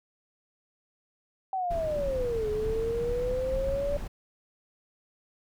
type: exponential two-way sweep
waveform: sine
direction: down then up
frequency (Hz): 774 to 421.6 to 579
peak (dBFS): -27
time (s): 1.53-3.97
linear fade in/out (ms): 2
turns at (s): 2.49
type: noise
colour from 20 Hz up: brown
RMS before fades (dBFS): -35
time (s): 1.7-4.08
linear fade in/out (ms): 10
effects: none